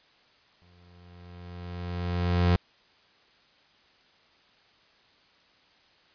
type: tone with exponential growth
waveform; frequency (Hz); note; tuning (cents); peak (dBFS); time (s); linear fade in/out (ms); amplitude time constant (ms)
30% pulse; 88.1; F2; +16; -16; 0.62-2.56; 0; 420
effects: white hiss -61 dBFS RMS until 6.14 s + resampled to 11025 Hz